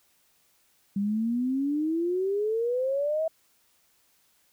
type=exponential sweep; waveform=sine; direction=up; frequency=196 to 654 Hz; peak=-24 dBFS; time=0.96-3.28 s; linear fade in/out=5 ms; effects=white hiss -66 dBFS RMS until 4.52 s